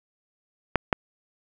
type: clicks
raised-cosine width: 0.5 ms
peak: -4 dBFS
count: 2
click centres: 0.757 / 0.928 s
effects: none